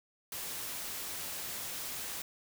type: noise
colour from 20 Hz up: white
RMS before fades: -40 dBFS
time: 0.32-2.22 s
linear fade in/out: 2 ms
effects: none